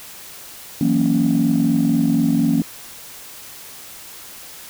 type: chord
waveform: sine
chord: F# dominant seventh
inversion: third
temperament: equal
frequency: 164.81 / 185 / 233.1 / 277.2 Hz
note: E3 / F#3 / A#3 / C#4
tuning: 0 / 0 / 0 / 0 cents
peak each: -20 / -23 / -17 / -17 dBFS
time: 0.81-2.62 s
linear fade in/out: 2 ms
effects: tanh soft clip ceiling -8 dBFS + white hiss -38 dBFS RMS until 4.69 s